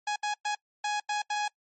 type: tone bursts at uneven times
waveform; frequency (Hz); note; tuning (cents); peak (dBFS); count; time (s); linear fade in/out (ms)
sawtooth; 834; G#5; +7; -24; 6; 0.07-0.16 / 0.23-0.34 / 0.45-0.55 / 0.84-1 / 1.09-1.22 / 1.3-1.48; 5
effects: noise-tail reverb RT60 0.1 s tail -25 dB re dry + MP3 32 kbps